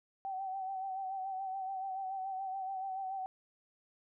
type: tone with vibrato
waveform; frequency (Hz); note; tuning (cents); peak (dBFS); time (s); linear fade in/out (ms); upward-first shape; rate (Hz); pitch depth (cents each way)
sine; 766; G5; -40; -36; 0.25-3.26; 0; sine; 7; 41
effects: none